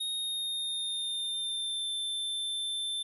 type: tone with pitch glide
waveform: square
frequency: 3729 to 3550 Hz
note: A#7 to A7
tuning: 0 to +15 cents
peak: -32 dBFS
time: 0-3.03 s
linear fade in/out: 10 ms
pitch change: -85 cents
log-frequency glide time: 0.13-1.89 s
effects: resampled to 32000 Hz + 12-bit